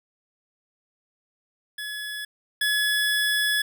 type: tone pair in turn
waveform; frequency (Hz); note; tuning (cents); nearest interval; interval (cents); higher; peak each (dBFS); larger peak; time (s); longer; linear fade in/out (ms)
25% pulse; 1700 / 1700; G#6 / G#6; +40 / +40; unison; 0; neither; -27 / -17; second; 1.78-2.25 / 2.61-3.62; second; 5
effects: none